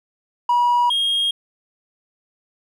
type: tone pair in turn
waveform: triangle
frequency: 966 / 3249 Hz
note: B5 / G#7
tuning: -39 / -39 cents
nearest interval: octave + major sixth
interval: 2100 cents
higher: second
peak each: -11 / -15 dBFS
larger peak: first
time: 0.49-0.9 / 0.9-1.31 s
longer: neither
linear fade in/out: 5 ms
effects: tanh soft clip ceiling -9 dBFS